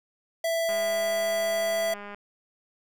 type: tone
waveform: square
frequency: 662 Hz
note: E5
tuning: 7 cents sharp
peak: -25 dBFS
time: 0.44-1.94 s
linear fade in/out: 5 ms
type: click train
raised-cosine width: 0.5 ms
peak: -26 dBFS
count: 298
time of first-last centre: 0.69-2.146 s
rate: 204 Hz
effects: none